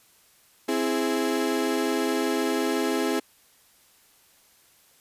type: chord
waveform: 35% pulse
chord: C augmented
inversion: none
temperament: equal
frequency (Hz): 261.6 / 329.6 / 415.3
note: C4 / E4 / G#4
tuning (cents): 0 / 0 / 0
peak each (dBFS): -26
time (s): 0.68-3.2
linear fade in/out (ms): 10
effects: white hiss -59 dBFS RMS until 5 s + resampled to 32000 Hz